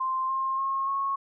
sine tone with pitch steps, 1046.5 / 1062.9 / 1079.7 / 1096.6 Hz, C6 / C6 / C#6 / C#6, 0 / +27 / -46 / -19 cents, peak -25 dBFS, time 0-1.16 s, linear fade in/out 10 ms, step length 290 ms, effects none

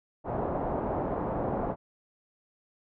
white low-pass noise, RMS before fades -31 dBFS, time 0.24-1.76 s, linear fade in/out 50 ms, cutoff 850 Hz, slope 24 dB/octave, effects none

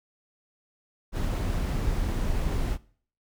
brown noise, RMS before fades -27 dBFS, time 1.12-2.78 s, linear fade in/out 50 ms, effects noise-tail reverb RT60 0.5 s tail -21 dB re dry

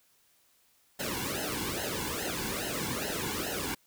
pink noise with flanger, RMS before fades -34 dBFS, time 0.99-3.75 s, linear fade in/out 10 ms, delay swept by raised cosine 0.85 to 1.63 ms, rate 2.4 Hz, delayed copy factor -0.95, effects white hiss -67 dBFS RMS until 3.86 s

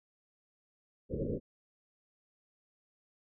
white low-pass noise, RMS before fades -35 dBFS, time 1.09-1.4 s, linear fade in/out 50 ms, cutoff 540 Hz, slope 96 dB/octave, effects none

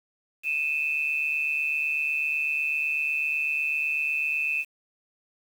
sine tone pair together, 2489 / 2637 Hz, D#7 / E7, 0 / 0 cents, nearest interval minor second, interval 100 cents, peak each -28 / -26 dBFS, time 0.43-4.65 s, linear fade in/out 50 ms, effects 8-bit

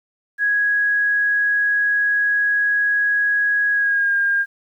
sine tone with pitch glide, 1661.2 to 1612 Hz, G#6 to G6, 0 to +48 cents, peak -15 dBFS, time 0.38-4.46 s, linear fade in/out 50 ms, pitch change -52 cents, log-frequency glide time 3.72-4.15 s, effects 9-bit

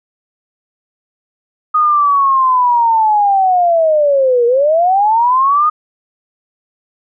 sine linear two-way sweep, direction down then up, 1244.5 to 466.2 to 1244.5 Hz, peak -8 dBFS, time 1.74-5.7 s, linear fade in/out 10 ms, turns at 4.46 s, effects none

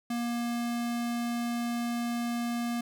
square tone, 237.2 Hz, A#3, 30 cents sharp, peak -30 dBFS, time 0.1-2.81 s, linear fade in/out 5 ms, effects none

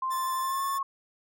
sine tone with pitch glide, 1046.5 to 1092.8 Hz, C6 to C#6, 0 to -25 cents, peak -27 dBFS, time 0.02-0.83 s, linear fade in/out 5 ms, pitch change +75 cents, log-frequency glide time 0.4-0.65 s
5% pulse tone with vibrato, 1754 Hz, A6, 6 cents flat, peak -27 dBFS, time 0.1-0.79 s, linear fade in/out 20 ms, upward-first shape sine, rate 12 Hz, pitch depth 12 cents each way
effects none

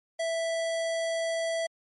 square tone, 659.3 Hz, E5, in tune, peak -28 dBFS, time 0.19-1.67 s, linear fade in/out 10 ms, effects MP3 48 kbps

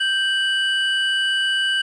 triangle tone pair together, 1567 / 2958 Hz, G6 / F#7, -1 / -1 cents, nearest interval major seventh, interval 1100 cents, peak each -19 dBFS, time 0-1.82 s, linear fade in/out 10 ms, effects resampled to 22050 Hz + 9-bit

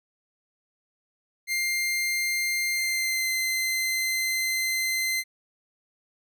sawtooth tone with pitch glide, 2100 to 2069 Hz, C7 to C7, +6 to -20 cents, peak -21 dBFS, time 1.47-5.24 s, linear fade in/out 50 ms, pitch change -26 cents, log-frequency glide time 2.74-3.3 s, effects none

